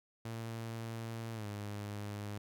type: tone with pitch glide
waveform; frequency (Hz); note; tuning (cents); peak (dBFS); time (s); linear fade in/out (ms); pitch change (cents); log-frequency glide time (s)
sawtooth; 113.9 to 103.25; A#2 to G#2; -40 to -10; -36; 0.25-2.38; 5; -170; 1.34-1.46
effects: none